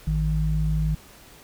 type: tone pair together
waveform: sine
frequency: 54.57 / 155.56 Hz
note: A1 / D#3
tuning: -14 / 0 cents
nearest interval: octave + tritone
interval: 1814 cents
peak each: -23 dBFS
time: 0.07-0.95 s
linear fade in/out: 5 ms
effects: pink hiss -49 dBFS RMS until 1.43 s